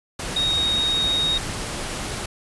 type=tone in noise; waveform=sine; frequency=3749 Hz; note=A#7; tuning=9 cents sharp; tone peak=-19 dBFS; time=0.36-1.38 s; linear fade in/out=5 ms; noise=pink; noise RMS=-29 dBFS; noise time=0.19-2.26 s; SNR=+7 dB; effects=resampled to 24000 Hz